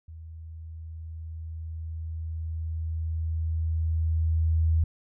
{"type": "tone with level ramp", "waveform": "sine", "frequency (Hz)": 80.7, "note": "E2", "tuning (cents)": -36, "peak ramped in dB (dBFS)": [-40, -19], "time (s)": [0.08, 4.84], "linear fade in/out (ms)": 5, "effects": []}